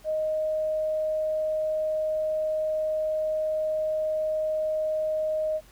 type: tone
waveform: sine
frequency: 622.3 Hz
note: D#5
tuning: in tune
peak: -24 dBFS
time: 0.04-5.61 s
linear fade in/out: 50 ms
effects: added 46 Hz sine -55 dBFS peak until 5.71 s + pink hiss -56 dBFS RMS until 5.71 s